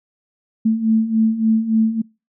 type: beating tone pair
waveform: sine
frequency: 219.4 / 222.9 Hz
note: A3 / A3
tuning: -5 / +23 cents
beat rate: 3.5 Hz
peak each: -20 / -15 dBFS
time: 0.65-2.02 s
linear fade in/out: 10 ms
effects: noise-tail reverb RT60 0.3 s tail -26 dB re dry